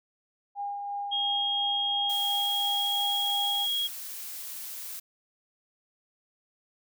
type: tone with tremolo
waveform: sine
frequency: 809 Hz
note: G#5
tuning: 46 cents flat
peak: -30 dBFS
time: 0.55-3.67 s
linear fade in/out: 50 ms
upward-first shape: sine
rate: 2.9 Hz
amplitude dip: 30%
type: tone with pitch glide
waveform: sine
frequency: 3259 to 3293 Hz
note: G#7 to G#7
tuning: -33 to -15 cents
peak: -26 dBFS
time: 1.11-3.88 s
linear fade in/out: 20 ms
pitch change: +18 cents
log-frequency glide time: 2-3.05 s
type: noise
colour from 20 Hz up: blue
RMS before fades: -39 dBFS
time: 2.09-5 s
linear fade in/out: 10 ms
effects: none